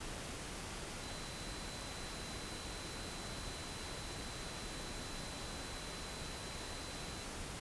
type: tone in noise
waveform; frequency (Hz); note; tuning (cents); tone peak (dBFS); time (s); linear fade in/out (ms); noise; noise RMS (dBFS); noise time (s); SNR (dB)
sine; 4024; B7; +32; -53; 1.02-7.24; 10; pink; -45; 0-7.6; -11
effects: resampled to 24000 Hz